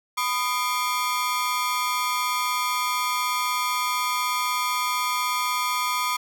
sawtooth ring-modulated tone, 1119 Hz, C#6, 16 cents sharp, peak -16 dBFS, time 0.17-6.17 s, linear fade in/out 10 ms, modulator 118 Hz, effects none

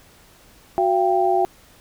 sine tone cluster, 368.6 / 685 / 786 Hz, F#4 / F5 / G5, -7 / -34 / +4 cents, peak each -20 dBFS, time 0.78-1.45 s, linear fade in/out 0 ms, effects pink hiss -51 dBFS RMS until 1.8 s

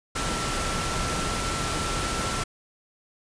sine tone in noise, 1343 Hz, E6, 32 cents sharp, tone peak -33 dBFS, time 0.15-2.44 s, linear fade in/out 10 ms, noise pink, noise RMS -28 dBFS, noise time 0.15-2.44 s, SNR -8 dB, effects resampled to 22050 Hz

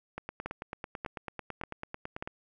two click trains, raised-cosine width 0.5 ms, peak -22 / -20 dBFS, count 20 / 4, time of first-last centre 0.18-2.275 / 0.46-2.225 s, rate 9.07 / 1.7 Hz, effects none

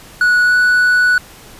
triangle tone with pitch glide, 1467 to 1478.1 Hz, F#6 to F#6, -15 to -2 cents, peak -7 dBFS, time 0.21-1.18 s, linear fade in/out 2 ms, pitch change +13 cents, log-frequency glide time 0.44-0.55 s, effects pink hiss -39 dBFS RMS until 1.59 s + resampled to 32000 Hz

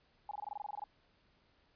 sine tone bursts, 830 Hz, G#5, 1 cent flat, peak -38 dBFS, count 13, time 0.29-0.84 s, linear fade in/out 2 ms, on 22 ms, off 22 ms, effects pink hiss -71 dBFS RMS until 1.75 s + resampled to 11025 Hz

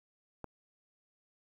click, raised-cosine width 1 ms, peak -27 dBFS, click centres 0.443 s, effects 10-bit

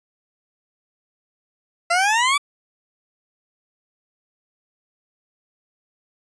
20% pulse exponential sweep, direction up, 672 to 1174.7 Hz, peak -11 dBFS, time 1.9-2.38 s, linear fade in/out 10 ms, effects resampled to 22050 Hz

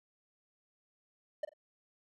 triangle tone with echo, 606 Hz, D#5, 46 cents flat, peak -29 dBFS, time 1.43-1.45 s, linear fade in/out 5 ms, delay 43 ms, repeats 2, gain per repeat -14 dB, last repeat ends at 1.536 s, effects none

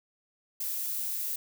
violet noise, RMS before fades -33 dBFS, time 0.6-1.36 s, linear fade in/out 5 ms, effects none

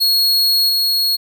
45% pulse tone with level steps, 4317 Hz, C#8, 47 cents flat, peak -11 / -13 dBFS, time 0-1.17 s, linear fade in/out 20 ms, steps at 0.69 s, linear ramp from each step 2 ms, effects none

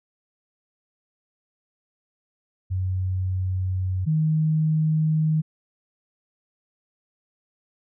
sine tone pair in turn, 93 / 156.41 Hz, F#2 / D#3, +9 / +9 cents, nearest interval major sixth, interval 900 cents, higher second, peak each -22 / -18 dBFS, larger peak second, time 2.7-4.06 / 4.06-5.42 s, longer neither, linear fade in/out 20 ms, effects none

